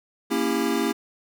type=chord; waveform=square; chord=A# diminished seventh; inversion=none; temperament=equal with one note detuned; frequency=233.1 / 277.2 / 329.6 / 400.2 Hz; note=A#3 / C#4 / E4 / G4; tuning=0 / 0 / 0 / +36 cents; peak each=-28 dBFS; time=0.3-0.93 s; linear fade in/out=20 ms; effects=none